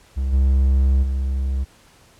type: tone with level steps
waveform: triangle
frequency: 66.7 Hz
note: C2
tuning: 34 cents sharp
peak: -17 / -11 / -17 dBFS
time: 0.16-1.65 s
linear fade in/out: 20 ms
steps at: 0.32 / 1.02 s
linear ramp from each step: 20 ms
effects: pink hiss -52 dBFS RMS until 2.19 s + low-pass 11000 Hz 12 dB/octave